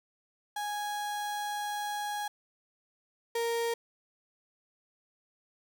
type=tone pair in turn; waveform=35% pulse; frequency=829 / 465.3 Hz; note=G#5 / A#4; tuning=-3 / -3 cents; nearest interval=minor seventh; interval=1000 cents; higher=first; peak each=-31 / -27 dBFS; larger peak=second; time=0.56-2.28 / 3.35-3.74 s; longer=first; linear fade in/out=5 ms; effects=none